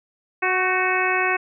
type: harmonic tone with a mistuned harmonic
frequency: 369.3 Hz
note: F#4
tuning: 3 cents flat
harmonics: 1 / 2 / 3 / 4 / 5 / 6 / 7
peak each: -26 / -26 / -26 / -26 / -26 / -26 / -26 dBFS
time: 0.42-1.37 s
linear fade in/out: 10 ms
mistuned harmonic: 4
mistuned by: +40 cents
effects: none